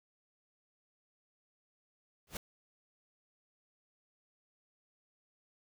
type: noise with exponential growth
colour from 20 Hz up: pink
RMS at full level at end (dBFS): -35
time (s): 2.27-2.37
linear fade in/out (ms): 2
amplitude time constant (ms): 21
effects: none